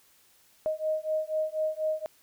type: beating tone pair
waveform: sine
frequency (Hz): 622 / 626.1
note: D#5 / D#5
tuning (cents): -1 / +11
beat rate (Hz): 4.1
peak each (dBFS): -30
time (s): 0.66-2.06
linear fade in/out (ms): 0
effects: white hiss -62 dBFS RMS until 2.22 s